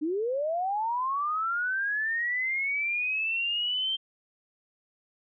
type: linear sweep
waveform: sine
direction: up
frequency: 289 to 3153 Hz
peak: -26 dBFS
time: 0.01-3.97 s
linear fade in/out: 20 ms
effects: none